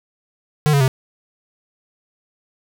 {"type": "tone with pitch steps", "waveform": "square", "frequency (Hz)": [150.9, 140.79, 131.37], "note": ["D3", "C#3", "C3"], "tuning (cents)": [47, 27, 7], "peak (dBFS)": -13, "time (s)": [0.66, 0.879], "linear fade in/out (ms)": 0, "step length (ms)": 73, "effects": []}